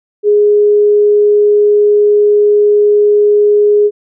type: tone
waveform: sine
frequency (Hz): 415.3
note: G#4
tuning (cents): 0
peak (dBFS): -5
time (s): 0.23-3.91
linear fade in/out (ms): 50
effects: none